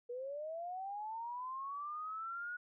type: linear sweep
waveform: sine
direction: up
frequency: 474.4 to 1463 Hz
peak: -40 dBFS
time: 0.09-2.57 s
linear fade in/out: 10 ms
effects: none